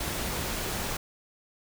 pink noise, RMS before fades -32 dBFS, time 0-0.97 s, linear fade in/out 5 ms, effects none

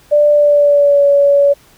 sine tone with pitch glide, 590 to 566.6 Hz, D5 to C#5, +8 to +38 cents, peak -6 dBFS, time 0.11-1.54 s, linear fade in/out 20 ms, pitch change -70 cents, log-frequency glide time 0.31-1.05 s, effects pink hiss -47 dBFS RMS until 1.77 s

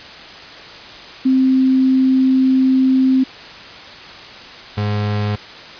sine / 35% pulse tone pair in turn, 261.6 / 104.08 Hz, C4 / G#2, 0 / +4 cents, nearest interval octave + major third, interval 1596 cents, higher first, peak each -10 / -15 dBFS, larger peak first, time 1.25-3.24 / 4.77-5.36 s, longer first, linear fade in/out 10 ms, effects white hiss -35 dBFS RMS until 5.79 s + resampled to 11025 Hz

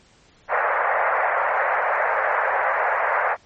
pink band-pass noise, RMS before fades -21 dBFS, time 0.48-3.37 s, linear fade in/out 50 ms, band 530 to 2000 Hz, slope 48 dB/octave, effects pink hiss -55 dBFS RMS until 3.45 s + MP3 32 kbps

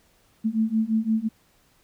sine beating tone pair, 217.9 / 223.7 Hz, A3 / A3, -17 / +29 cents, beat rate 5.8 Hz, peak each -24 / -23 dBFS, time 0.44-1.29 s, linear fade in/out 20 ms, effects pink hiss -62 dBFS RMS until 1.83 s

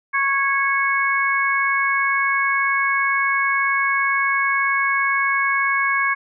harmonic tone, 551 Hz, C#5, 11 cents flat, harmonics 2 / 3 / 4, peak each -21 / -21 / -21 dBFS, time 0.13-6.15 s, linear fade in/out 20 ms, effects none

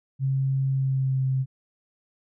sine tone with pitch glide, 134.6 to 132.06 Hz, C3 to C3, +49 to +16 cents, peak -21 dBFS, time 0.19-1.46 s, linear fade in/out 50 ms, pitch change -33 cents, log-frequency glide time 0.7-1.23 s, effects none

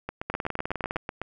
two click trains, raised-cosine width 0.5 ms, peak -14 / -16 dBFS, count 14 / 10, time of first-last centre 0.3-0.96 / 0.09-1.216 s, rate 19.7 / 7.99 Hz, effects none

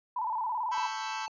sine tone with vibrato, 932 Hz, A#5, 1 cent flat, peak -29 dBFS, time 0.16-0.87 s, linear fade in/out 5 ms, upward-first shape square, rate 18 Hz, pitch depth 100 cents each way
sawtooth chord, C# half-diminished seventh, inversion third, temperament equal, 987.8 / 1108.7 / 1318.5 / 1568 Hz, B5 / C#6 / E6 / G6, 0 / 0 / 0 / 0 cents, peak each -38 dBFS, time 0.71-1.27 s, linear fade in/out 20 ms
harmonic tone, 880 Hz, A5, in tune, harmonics 1 / 3 / 5 / 7, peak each -36 / -46 / -50 / -53 dBFS, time 0.78-1.28 s, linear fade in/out 0 ms
effects resampled to 16000 Hz

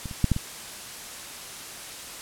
clicks, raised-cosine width 5 ms, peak -21 / -24 / -7 / -8 / -16 dBFS, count 5, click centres 0.057 / 0.112 / 0.243 / 0.317 / 0.364 s, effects white hiss -39 dBFS RMS until 2.21 s + low-pass 11000 Hz 12 dB/octave

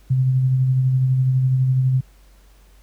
sine tone with tremolo, 130 Hz, C3, 11 cents flat, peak -13 dBFS, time 0.1-2.01 s, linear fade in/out 10 ms, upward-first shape sine, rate 12 Hz, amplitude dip 30%, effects added 48 Hz sine -47 dBFS peak until 2.82 s + pink hiss -57 dBFS RMS until 2.82 s

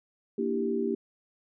sine chord, E half-diminished seventh, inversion second, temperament equal, 233.1 / 293.7 / 329.6 / 392 Hz, Bb3 / D4 / E4 / G4, 0 / 0 / 0 / 0 cents, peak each -31 / -35 / -35 / -29 dBFS, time 0.38-0.95 s, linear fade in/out 5 ms, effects none

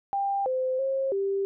sine tone with pitch steps, 794 / 516 / 537 / 393.2 Hz, G5 / C5 / C5 / G4, +22 / -24 / +45 / +5 cents, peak -24 dBFS, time 0.13-1.45 s, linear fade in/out 0 ms, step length 330 ms, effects none

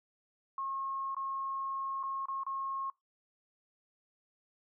sine tone with dropouts, 1082 Hz, C#6, 42 cents flat, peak -34 dBFS, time 0.58-2.9 s, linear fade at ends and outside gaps 2 ms, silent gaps 1.147-1.166 / 2.03-2.035 / 2.257-2.284 / 2.435-2.465 s, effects noise-tail reverb RT60 0.2 s tail -23 dB re dry

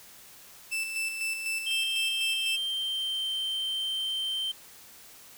40% pulse tone with tremolo, 2647 Hz, E7, 7 cents sharp, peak -27 dBFS, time 0.71-2.57 s, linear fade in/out 20 ms, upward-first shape square, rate 4 Hz, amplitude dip 45%
triangle tone with pitch glide, 3167 to 3122 Hz, G7 to G7, +17 to -8 cents, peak -27 dBFS, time 1.66-4.52 s, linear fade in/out 10 ms, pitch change -25 cents, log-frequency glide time 2.23-3.27 s
effects white hiss -51 dBFS RMS until 5.37 s

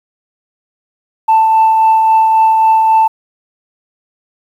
sine tone with tremolo, 885 Hz, A5, 10 cents sharp, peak -3 dBFS, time 1.28-3.08 s, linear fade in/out 10 ms, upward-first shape triangle, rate 3.7 Hz, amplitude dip 35%, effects tanh soft clip ceiling -3 dBFS + 7-bit

